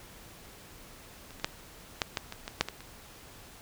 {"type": "clicks", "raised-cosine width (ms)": 0.2, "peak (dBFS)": [-30, -28, -10, -9, -12, -21, -19, -6, -17, -28], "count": 10, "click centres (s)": [1.307, 1.398, 1.445, 2.018, 2.172, 2.324, 2.479, 2.61, 2.686, 2.806], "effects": ["pink hiss -51 dBFS RMS until 3.61 s"]}